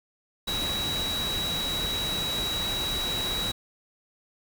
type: tone in noise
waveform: sine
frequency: 3882 Hz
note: B7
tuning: 31 cents flat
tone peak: -28 dBFS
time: 0.47-3.52 s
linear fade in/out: 10 ms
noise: pink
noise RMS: -33 dBFS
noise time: 0.47-3.52 s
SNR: +2 dB
effects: none